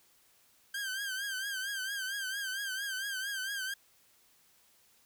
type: tone with vibrato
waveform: sawtooth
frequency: 1578 Hz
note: G6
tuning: 11 cents sharp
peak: -31 dBFS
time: 0.74-3.74 s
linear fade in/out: 5 ms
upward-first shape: triangle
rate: 4.4 Hz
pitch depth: 94 cents each way
effects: white hiss -66 dBFS RMS until 5.05 s